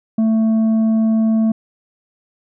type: tone with tanh clipping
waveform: sine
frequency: 221.8 Hz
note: A3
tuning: 14 cents sharp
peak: -13 dBFS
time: 0.18-1.52 s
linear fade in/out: 5 ms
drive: 5 dB
effects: none